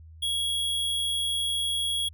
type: tone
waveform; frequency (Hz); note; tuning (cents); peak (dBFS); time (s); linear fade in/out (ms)
square; 3322; G#7; 0; -26; 0.22-2.09; 10
effects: added 80 Hz sine -45 dBFS peak until 2.13 s